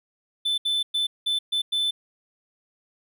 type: tone bursts at uneven times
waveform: triangle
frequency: 3520 Hz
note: A7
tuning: in tune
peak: -20 dBFS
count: 6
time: 0.45-0.58 / 0.65-0.83 / 0.94-1.07 / 1.26-1.39 / 1.52-1.62 / 1.72-1.91 s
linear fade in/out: 10 ms
effects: none